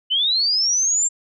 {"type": "linear sweep", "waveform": "sine", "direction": "up", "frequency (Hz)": [2950, 7459], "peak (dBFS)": -16, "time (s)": [0.1, 1.09], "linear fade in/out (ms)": 20, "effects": []}